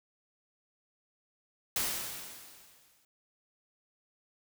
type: noise with exponential decay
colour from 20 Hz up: white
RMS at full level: -30 dBFS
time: 1.76-3.05 s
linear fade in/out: 2 ms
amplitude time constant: 280 ms
effects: none